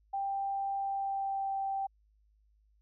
sine tone with pitch glide, 788 to 781.2 Hz, G5 to G5, +9 to -6 cents, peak -31 dBFS, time 0.13-1.87 s, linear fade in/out 10 ms, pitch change -15 cents, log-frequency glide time 0.82-1.55 s, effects added 52 Hz sine -65 dBFS peak until 2.81 s

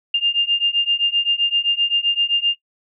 sine beating tone pair, 2802 / 2809.7 Hz, F7 / F7, +5 / +10 cents, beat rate 7.7 Hz, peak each -19 / -18 dBFS, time 0.14-2.55 s, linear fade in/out 5 ms, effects noise-tail reverb RT60 0.1 s tail -23 dB re dry

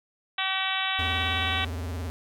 harmonic tone, 381.5 Hz, G4, 47 cents flat, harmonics 2 / 3 / 4 / 5 / 6 / 7 / 8 / 9 / 10, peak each -34 / -34 / -34 / -34 / -34 / -34 / -34 / -34 / -34 dBFS, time 0.38-1.65 s, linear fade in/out 5 ms
square tone with vibrato, 84.5 Hz, E2, 43 cents sharp, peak -31 dBFS, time 0.99-2.1 s, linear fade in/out 0 ms, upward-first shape sine, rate 19 Hz, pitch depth 170 cents each way
effects none

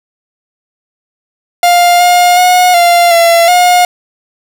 45% pulse tone with pitch steps, 702 / 711 / 724 / 694 / 677 / 716 Hz, F5 / F5 / F#5 / F5 / E5 / F5, +9 / +31 / -38 / -11 / +46 / +43 cents, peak -4 dBFS, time 1.63-3.85 s, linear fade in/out 2 ms, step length 370 ms, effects none

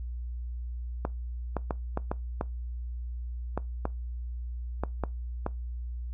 clicks, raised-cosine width 1 ms, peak -15 dBFS, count 11, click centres 1.051 / 1.567 / 1.708 / 1.974 / 2.115 / 2.411 / 3.576 / 3.854 / 4.836 / 5.037 / 5.464 s, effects noise-tail reverb RT60 0.2 s tail -21 dB re dry + added 60 Hz sine -33 dBFS peak until 6.13 s

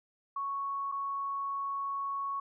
sine tone with dropouts, 1108.7 Hz, C#6, in tune, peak -32 dBFS, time 0.36-2.4 s, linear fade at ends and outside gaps 5 ms, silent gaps 0.917-0.921 s, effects none

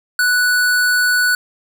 square tone, 1480 Hz, F#6, in tune, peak -13 dBFS, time 0.19-1.35 s, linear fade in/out 2 ms, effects none

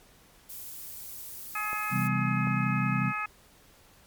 violet noise, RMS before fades -41 dBFS, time 0.49-2.08 s, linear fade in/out 10 ms
harmonic tone, 423.2 Hz, G#4, 33 cents sharp, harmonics 2 / 3 / 4 / 5 / 6, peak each -40 / -32 / -38 / -40 / -35 dBFS, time 1.55-3.26 s, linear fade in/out 5 ms
clicks, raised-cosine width 1 ms, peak -27 dBFS, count 2, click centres 1.731 / 2.472 s
sine chord, C major seventh, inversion none, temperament equal, 130.81 / 164.81 / 196 / 246.9 Hz, C3 / E3 / G3 / B3, 0 / 0 / 0 / 0 cents, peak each -29 / -33 / -30 / -34 dBFS, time 1.9-3.13 s, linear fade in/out 50 ms
effects pink hiss -58 dBFS RMS until 4.06 s + MP3 96 kbps

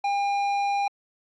sine tone with tanh clipping, 804 Hz, G5, 44 cents sharp, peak -24 dBFS, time 0.04-0.88 s, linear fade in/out 5 ms, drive 11 dB, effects AAC 64 kbps

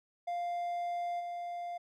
triangle tone with level steps, 698.5 Hz, F5, in tune, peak -31 / -35 dBFS, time 0.27-1.78 s, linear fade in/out 10 ms, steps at 1.19 s, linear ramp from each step 20 ms, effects none

